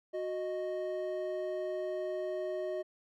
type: tone pair together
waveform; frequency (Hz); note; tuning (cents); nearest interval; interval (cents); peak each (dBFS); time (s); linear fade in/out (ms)
triangle; 367.5 / 620; F#4 / D#5; -12 / -6; major sixth; 906; -35 / -34; 0.13-2.83; 20
effects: none